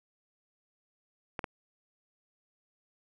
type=clicks; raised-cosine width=0.5 ms; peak=-19 dBFS; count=2; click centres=1.392 / 1.442 s; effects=none